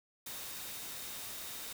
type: tone in noise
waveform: sine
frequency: 3700 Hz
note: A#7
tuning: 14 cents flat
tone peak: -54 dBFS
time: 0.26-1.73 s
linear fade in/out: 5 ms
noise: white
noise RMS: -44 dBFS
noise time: 0.26-1.73 s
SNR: -13 dB
effects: none